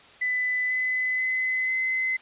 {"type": "tone with pitch steps", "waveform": "sine", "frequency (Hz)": [2000, 2015, 2030, 2046], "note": ["B6", "B6", "B6", "C7"], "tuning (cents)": [21, 34, 47, -39], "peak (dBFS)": -23, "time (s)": [0.21, 2.17], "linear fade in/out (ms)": 10, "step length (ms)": 490, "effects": ["white hiss -51 dBFS RMS until 2.21 s", "resampled to 8000 Hz"]}